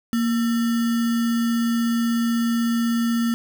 sine tone with sample-and-hold, 233.1 Hz, A#3, in tune, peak -18 dBFS, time 0.13-3.34 s, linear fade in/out 0 ms, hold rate 1575 Hz, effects none

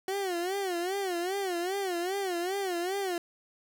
30% pulse tone with vibrato, 370 Hz, F#4, in tune, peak -27 dBFS, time 0.08-3.18 s, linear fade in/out 2 ms, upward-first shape sine, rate 2.5 Hz, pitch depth 140 cents each way, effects none

